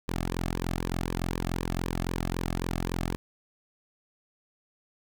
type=tone with flanger; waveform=sawtooth; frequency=43.52 Hz; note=F1; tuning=5 cents flat; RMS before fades=-31 dBFS; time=0.08-3.16 s; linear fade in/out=0 ms; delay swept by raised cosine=1.4 to 2.11 ms; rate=3.9 Hz; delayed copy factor=-0.75; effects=none